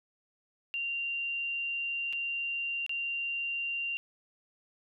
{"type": "tone with dropouts", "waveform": "sine", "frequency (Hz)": 2773, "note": "F7", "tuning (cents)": -13, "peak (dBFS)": -31, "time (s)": [0.74, 3.97], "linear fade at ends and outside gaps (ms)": 0, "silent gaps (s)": [[2.127, 2.132], [2.864, 2.894]], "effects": []}